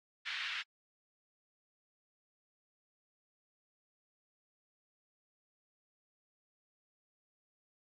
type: band-pass noise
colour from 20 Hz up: pink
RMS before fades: -40 dBFS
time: 0.25-0.63 s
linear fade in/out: 20 ms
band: 1700 to 3600 Hz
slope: 24 dB/octave
effects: AAC 48 kbps